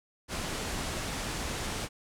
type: low-pass noise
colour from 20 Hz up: pink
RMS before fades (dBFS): -35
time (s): 0.28-1.89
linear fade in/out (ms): 50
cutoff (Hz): 10000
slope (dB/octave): 24
effects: none